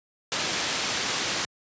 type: low-pass noise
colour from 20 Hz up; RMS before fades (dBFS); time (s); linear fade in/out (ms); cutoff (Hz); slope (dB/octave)
white; -28; 0.32-1.45; 0; 5900; 12
effects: high-pass 100 Hz 12 dB/octave + resampled to 16000 Hz